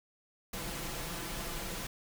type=noise with comb filter; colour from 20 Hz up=pink; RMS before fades=-39 dBFS; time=0.53-1.87 s; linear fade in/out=5 ms; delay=5.9 ms; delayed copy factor=+0.55; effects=none